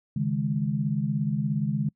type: chord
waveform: sine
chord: C# suspended second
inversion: none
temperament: equal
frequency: 138.59 / 155.56 / 207.7 Hz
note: C#3 / D#3 / G#3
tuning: 0 / 0 / 0 cents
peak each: -28 dBFS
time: 0.16-1.89 s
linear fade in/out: 5 ms
effects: noise-tail reverb RT60 0.1 s tail -26 dB re dry